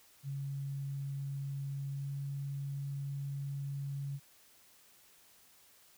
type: tone with pitch glide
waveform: sine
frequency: 138.59 to 139.55 Hz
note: C#3 to C#3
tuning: 0 to +12 cents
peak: -36 dBFS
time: 0.23-4.2 s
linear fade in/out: 50 ms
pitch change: +12 cents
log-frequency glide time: 1.82-2.21 s
effects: white hiss -63 dBFS RMS until 5.97 s